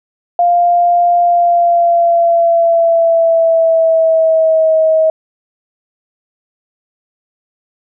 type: tone with pitch glide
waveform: sine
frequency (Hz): 698.5 to 636.8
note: F5 to D#5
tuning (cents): 0 to +40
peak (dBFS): -7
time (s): 0.39-5.1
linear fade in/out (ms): 2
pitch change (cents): -160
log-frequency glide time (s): 1.2-4.77
effects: none